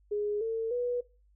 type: tone with pitch steps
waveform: sine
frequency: 415.3 / 450.3 / 488.2 Hz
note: G#4 / A4 / B4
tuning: 0 / +40 / -20 cents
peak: -28 dBFS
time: 0.11-1.01 s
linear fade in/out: 10 ms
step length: 300 ms
effects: noise-tail reverb RT60 0.3 s tail -19 dB re dry + added 50 Hz sine -61 dBFS peak until 1.35 s